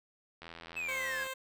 click train, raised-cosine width 0.3 ms, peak -30 dBFS, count 72, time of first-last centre 0.42-1.268 s, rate 83.7 Hz
triangle exponential sweep, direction down, 2644 to 1594 Hz, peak -33 dBFS, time 0.76-1.25 s, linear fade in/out 10 ms
10% pulse tone, 526 Hz, C5, 9 cents sharp, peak -29 dBFS, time 0.88-1.34 s, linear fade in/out 10 ms
effects none

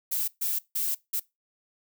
violet noise bursts at uneven times, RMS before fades -28 dBFS, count 4, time 0.11-0.28 / 0.41-0.59 / 0.75-0.95 / 1.13-1.2 s, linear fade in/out 10 ms, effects noise-tail reverb RT60 0.2 s tail -21 dB re dry

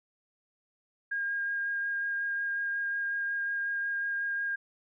sine tone with vibrato, 1619 Hz, G#6, 45 cents flat, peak -29 dBFS, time 1.11-4.56 s, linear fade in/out 10 ms, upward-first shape sine, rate 5.5 Hz, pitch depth 9 cents each way, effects none

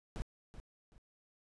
brown noise with echo, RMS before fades -38 dBFS, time 0.16-0.22 s, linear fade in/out 0 ms, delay 380 ms, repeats 2, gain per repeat -11 dB, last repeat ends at 0.98 s, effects resampled to 24000 Hz

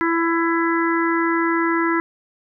harmonic tone, 333.4 Hz, E4, 20 cents sharp, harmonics 1 / 3 / 4 / 5 / 6, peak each -19 / -24 / -25 / -26 / -27 dBFS, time 0.01-2 s, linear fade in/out 0 ms, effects none

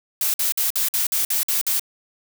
blue noise bursts, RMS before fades -21 dBFS, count 9, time 0.21-1.796 s, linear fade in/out 2 ms, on 130 ms, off 52 ms, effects none

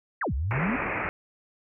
sine exponential two-way sweep, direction down then up, 2130 to 61.2 to 267.6 Hz, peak -25 dBFS, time 0.21-0.76 s, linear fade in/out 5 ms, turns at 0.34 s
white low-pass noise, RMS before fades -30 dBFS, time 0.51-1.09 s, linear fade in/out 0 ms, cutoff 2500 Hz, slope 96 dB/octave
effects none

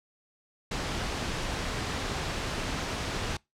pink noise, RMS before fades -32 dBFS, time 0.71-3.37 s, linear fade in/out 5 ms, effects noise-tail reverb RT60 0.2 s tail -24 dB re dry + low-pass 6000 Hz 12 dB/octave

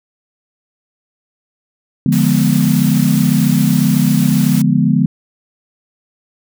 sine chord, D diminished seventh, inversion none, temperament equal with one note detuned, 146.83 / 174.61 / 208.7 / 246.9 Hz, D3 / F3 / Ab3 / Cb4, 0 / 0 / +9 / 0 cents, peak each -15 dBFS, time 2.06-5.06 s, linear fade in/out 2 ms
white noise, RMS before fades -26 dBFS, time 2.12-4.62 s, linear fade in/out 5 ms
effects none

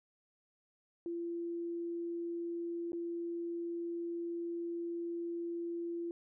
sine tone with dropouts, 340.8 Hz, F4, 42 cents flat, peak -36 dBFS, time 1.06-6.11 s, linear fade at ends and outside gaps 1 ms, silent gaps 2.92-2.931 s, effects none

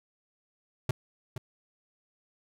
square tone with echo, 125.7 Hz, B2, 31 cents sharp, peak -25 dBFS, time 0.89-0.91 s, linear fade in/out 2 ms, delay 470 ms, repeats 1, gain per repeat -10 dB, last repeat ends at 1.38 s, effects none

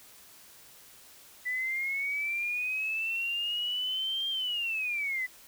sine linear two-way sweep, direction up then down, 1975.5 to 3200 to 1975.5 Hz, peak -29 dBFS, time 1.45-5.27 s, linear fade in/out 20 ms, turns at 4.29 s, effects white hiss -54 dBFS RMS until 5.47 s

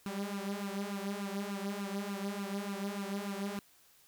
sawtooth tone with flanger, 199.7 Hz, G3, 32 cents sharp, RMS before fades -38 dBFS, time 0.06-3.59 s, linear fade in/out 0 ms, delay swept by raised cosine 0.73 to 4.83 ms, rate 3.4 Hz, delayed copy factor +0.75, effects white hiss -64 dBFS RMS until 4.07 s

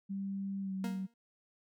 sine tone with pitch glide, 196 to 190.53 Hz, G3 to G3, 0 to -49 cents, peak -35 dBFS, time 0.09-1.07 s, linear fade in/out 20 ms, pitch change -49 cents, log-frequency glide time 0.61-0.73 s
40% pulse tone with exponential decay, 233.8 Hz, A#3, 5 cents sharp, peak -34 dBFS, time 0.84-1.14 s, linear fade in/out 2 ms, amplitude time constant 65 ms
effects none

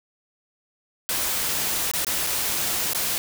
white noise with dropouts, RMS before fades -25 dBFS, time 1.09-3.18 s, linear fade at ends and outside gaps 0 ms, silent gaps 1.914-1.936 / 2.047-2.068 / 2.266-2.27 / 2.933-2.948 s, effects none

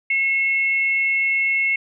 sine tone pair together, 2174 / 2696 Hz, C#7 / E7, -34 / +38 cents, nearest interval major third, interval 372 cents, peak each -17 / -27 dBFS, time 0.1-1.76 s, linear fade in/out 5 ms, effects none

